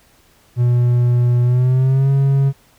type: tone with pitch glide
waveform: triangle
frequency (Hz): 121.7 to 137.39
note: B2 to C#3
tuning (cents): -25 to -15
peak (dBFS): -9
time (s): 0.56-2.53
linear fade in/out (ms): 50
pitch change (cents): +210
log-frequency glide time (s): 1.43-2.1
effects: pink hiss -53 dBFS RMS until 2.78 s